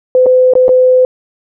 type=tone with dropouts; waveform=sine; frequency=509 Hz; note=C5; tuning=48 cents flat; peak=-4 dBFS; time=0.15-1.05 s; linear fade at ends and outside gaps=1 ms; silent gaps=0.26-0.265 / 0.536-0.553 / 0.682-0.691 s; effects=none